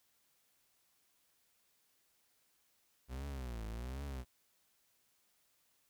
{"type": "tone with vibrato", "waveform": "40% pulse", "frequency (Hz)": 61.74, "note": "B1", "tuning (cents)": 0, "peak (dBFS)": -40, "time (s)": [3.08, 4.25], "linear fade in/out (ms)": 50, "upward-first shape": "triangle", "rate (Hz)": 1.3, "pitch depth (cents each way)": 260, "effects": ["white hiss -75 dBFS RMS until 5.89 s"]}